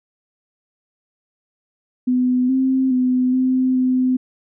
sine tone with pitch steps, 251.2 / 262.7 / 253.2 / 257.7 / 255.5 Hz, B3 / C4 / B3 / C4 / C4, +30 / +7 / +43 / -26 / -41 cents, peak -14 dBFS, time 2.07-4.17 s, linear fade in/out 10 ms, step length 420 ms, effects none

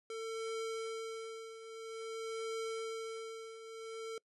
square tone with tremolo, 448.7 Hz, A4, 34 cents sharp, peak -37 dBFS, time 0.1-4.18 s, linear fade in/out 2 ms, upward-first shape triangle, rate 0.5 Hz, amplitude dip 75%, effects noise-tail reverb RT60 0.1 s tail -25 dB re dry + resampled to 22050 Hz

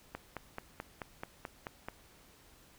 click train, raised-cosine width 0.5 ms, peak -24 dBFS, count 9, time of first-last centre 0.15-1.885 s, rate 4.61 Hz, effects pink hiss -61 dBFS RMS until 2.78 s

